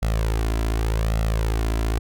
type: tone with flanger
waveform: sawtooth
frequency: 55 Hz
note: A1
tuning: in tune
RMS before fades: -22 dBFS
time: 0.02-1.99 s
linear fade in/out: 10 ms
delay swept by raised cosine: 1.5 to 3 ms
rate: 0.86 Hz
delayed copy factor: +0.65
effects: none